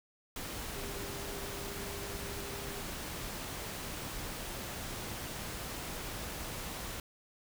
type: tone in noise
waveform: sine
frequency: 400 Hz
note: G4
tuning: 35 cents sharp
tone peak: -46 dBFS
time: 0.75-2.82 s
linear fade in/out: 2 ms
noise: pink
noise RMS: -41 dBFS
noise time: 0.36-7 s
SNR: -8 dB
effects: none